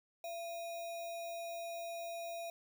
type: tone with sample-and-hold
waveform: sine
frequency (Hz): 677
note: E5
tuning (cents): +46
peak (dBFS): -40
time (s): 0.24-2.5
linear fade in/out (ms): 2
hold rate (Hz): 3150
effects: none